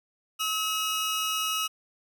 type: tone pair together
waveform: sawtooth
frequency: 1286 / 2887 Hz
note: E6 / F#7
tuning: -43 / -43 cents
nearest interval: octave + major second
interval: 1400 cents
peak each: -26 dBFS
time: 0.39-1.68 s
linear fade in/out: 20 ms
effects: none